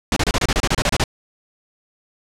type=noise bursts; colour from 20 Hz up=pink; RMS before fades=-17 dBFS; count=13; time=0.12-1.04 s; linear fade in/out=2 ms; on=44 ms; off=29 ms; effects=low-pass 7000 Hz 12 dB/octave